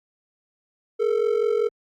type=ring-modulated tone; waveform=triangle; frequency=443.8 Hz; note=A4; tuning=15 cents sharp; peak=-14 dBFS; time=0.99-1.69 s; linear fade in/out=20 ms; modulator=22.6 Hz; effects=Opus 48 kbps